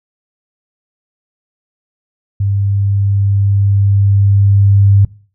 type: tone with level ramp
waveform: sine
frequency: 99.7 Hz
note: G2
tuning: 30 cents sharp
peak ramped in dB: -11 to -4 dBFS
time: 2.4-5.05 s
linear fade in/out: 5 ms
effects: noise-tail reverb RT60 0.4 s tail -21 dB re dry